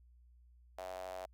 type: tone with high-pass filter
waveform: sawtooth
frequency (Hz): 92.5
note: F#2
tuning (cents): 0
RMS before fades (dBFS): -45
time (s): 0.78-1.26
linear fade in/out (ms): 5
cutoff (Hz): 660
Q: 6.7
effects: added 60 Hz sine -60 dBFS peak until 1.33 s